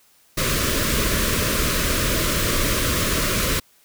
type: band-stop noise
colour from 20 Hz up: pink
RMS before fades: -21 dBFS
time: 0.37-3.6 s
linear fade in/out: 10 ms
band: 650 to 1000 Hz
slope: 96 dB/octave
effects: white hiss -57 dBFS RMS until 3.84 s